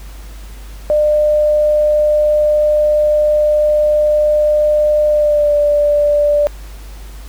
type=tone with pitch glide; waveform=sine; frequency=601 to 587.3 Hz; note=D5 to D5; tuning=+40 to 0 cents; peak=-9 dBFS; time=0.9-6.47 s; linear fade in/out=0 ms; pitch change=-40 cents; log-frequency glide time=5.09-5.54 s; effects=added 50 Hz sine -29 dBFS peak until 7.28 s + pink hiss -41 dBFS RMS until 7.28 s